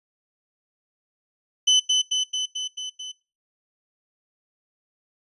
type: tone with echo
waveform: 35% pulse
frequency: 3021 Hz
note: F#7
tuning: 35 cents sharp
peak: -12 dBFS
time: 1.67-1.8 s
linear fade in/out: 10 ms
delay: 220 ms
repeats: 6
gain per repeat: -3 dB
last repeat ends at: 3.12 s
effects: noise-tail reverb RT60 0.3 s tail -21 dB re dry + resampled to 24000 Hz